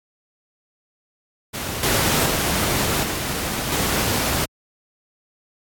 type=noise with level steps; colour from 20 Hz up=pink; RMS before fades=-27 / -18 / -21 / -25 / -21 dBFS; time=1.53-4.46 s; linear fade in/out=20 ms; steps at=1.83 / 2.26 / 3.03 / 3.72 s; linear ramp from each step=2 ms; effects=high-pass 60 Hz 12 dB/octave + AAC 64 kbps